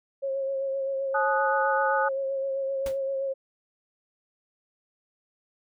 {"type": "tone with vibrato", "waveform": "sine", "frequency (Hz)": 542, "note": "C#5", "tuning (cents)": -39, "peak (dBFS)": -26, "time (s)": [0.22, 3.34], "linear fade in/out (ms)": 20, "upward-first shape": "sine", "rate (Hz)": 7.7, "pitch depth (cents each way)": 24}
{"type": "chord", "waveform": "sine", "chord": "D# diminished", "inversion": "second", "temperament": "equal with one note detuned", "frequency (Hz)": [858.4, 1244.5, 1480], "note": ["A5", "D#6", "F#6"], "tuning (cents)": [-43, 0, 0], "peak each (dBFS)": [-26, -28, -28], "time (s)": [1.14, 2.09], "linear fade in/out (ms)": 10}
{"type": "noise with exponential decay", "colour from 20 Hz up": "pink", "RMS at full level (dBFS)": -34, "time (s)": [2.86, 2.99], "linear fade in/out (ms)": 2, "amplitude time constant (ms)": 27}
{"effects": []}